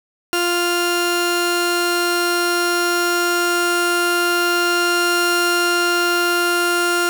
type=tone pair together; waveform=sawtooth; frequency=349.2 / 1396.9 Hz; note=F4 / F6; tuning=0 / 0 cents; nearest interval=2 octaves; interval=2400 cents; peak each=-15 dBFS; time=0.33-7.09 s; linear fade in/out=0 ms; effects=none